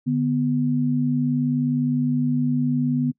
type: tone pair together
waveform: sine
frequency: 147.53 / 246.9 Hz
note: D3 / B3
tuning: +8 / 0 cents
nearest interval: major sixth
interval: 892 cents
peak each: -23 / -20 dBFS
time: 0.06-3.12 s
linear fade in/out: 20 ms
effects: noise-tail reverb RT60 0.1 s tail -24 dB re dry